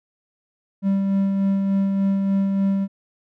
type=tone with tremolo; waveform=triangle; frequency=195.7 Hz; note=G3; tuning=3 cents flat; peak=-14 dBFS; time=0.82-2.88 s; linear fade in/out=50 ms; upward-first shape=sine; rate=3.4 Hz; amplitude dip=30%; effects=none